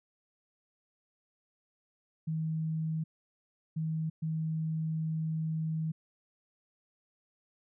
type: tone bursts at uneven times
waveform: sine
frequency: 159.1 Hz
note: D#3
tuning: 39 cents sharp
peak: -30 dBFS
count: 3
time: 2.27-3.04 / 3.76-4.1 / 4.22-5.92 s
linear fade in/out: 10 ms
effects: none